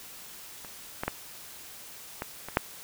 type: clicks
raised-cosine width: 0.5 ms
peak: -28 / -15 / -12 / -17 / -22 / -6 dBFS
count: 6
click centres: 0.648 / 1.035 / 1.08 / 2.221 / 2.486 / 2.571 s
effects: white hiss -46 dBFS RMS until 2.83 s